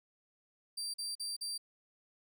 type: tone bursts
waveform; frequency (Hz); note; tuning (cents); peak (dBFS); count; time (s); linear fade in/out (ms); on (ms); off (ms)
30% pulse; 4699; D8; 0; -34; 4; 0.77-1.579; 10; 170; 43
effects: none